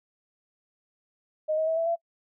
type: tone with pitch steps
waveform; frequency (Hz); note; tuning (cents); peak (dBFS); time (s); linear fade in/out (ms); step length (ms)
sine; 620 / 633.4 / 647.1 / 661.1 / 675.3; D#5 / D#5 / E5 / E5 / E5; -6 / +31 / -32 / +5 / +42; -23; 1.48-1.96; 20; 96
effects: noise-tail reverb RT60 0.1 s tail -24 dB re dry